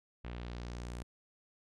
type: tone with low-pass filter sweep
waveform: sawtooth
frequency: 59.7 Hz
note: A#1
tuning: 42 cents sharp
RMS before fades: -43 dBFS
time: 0.24-1.03 s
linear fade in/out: 10 ms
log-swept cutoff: 2700 to 9900 Hz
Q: 1.5
effects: none